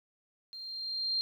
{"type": "tone with level ramp", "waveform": "sine", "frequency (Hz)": 4186, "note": "C8", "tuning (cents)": 0, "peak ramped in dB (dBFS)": [-42, -27], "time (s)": [0.53, 1.21], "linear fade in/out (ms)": 0, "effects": ["11-bit"]}